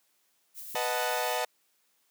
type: noise with tremolo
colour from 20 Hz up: violet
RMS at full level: -41 dBFS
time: 0.54-1.4 s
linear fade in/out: 50 ms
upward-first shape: triangle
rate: 7.1 Hz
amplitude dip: 30%
type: click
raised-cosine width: 3 ms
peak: -31 dBFS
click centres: 0.747 s
type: chord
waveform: sawtooth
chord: B dominant seventh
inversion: none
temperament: equal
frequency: 493.9 / 622.3 / 740 / 880 Hz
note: B4 / D#5 / F#5 / A5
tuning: 0 / 0 / 0 / 0 cents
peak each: -30 dBFS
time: 0.75-1.45 s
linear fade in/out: 5 ms
effects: white hiss -71 dBFS RMS until 2.1 s + high-pass 200 Hz 12 dB/octave